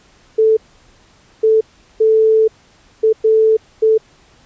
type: tone bursts at uneven times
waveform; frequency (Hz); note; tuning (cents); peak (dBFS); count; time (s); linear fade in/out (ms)
sine; 440; A4; 0; -8; 6; 0.38-0.57 / 1.43-1.61 / 2-2.48 / 3.03-3.13 / 3.24-3.57 / 3.82-3.98; 10
effects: pink hiss -50 dBFS RMS until 4.45 s + resampled to 16000 Hz